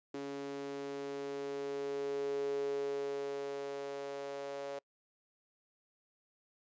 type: tone with high-pass filter sweep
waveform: sawtooth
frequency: 140 Hz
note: C#3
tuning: 18 cents sharp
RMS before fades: -39 dBFS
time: 0.14-4.79 s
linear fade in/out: 5 ms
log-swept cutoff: 340 to 510 Hz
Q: 9.3
effects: noise-tail reverb RT60 0.1 s tail -26 dB re dry + resampled to 16000 Hz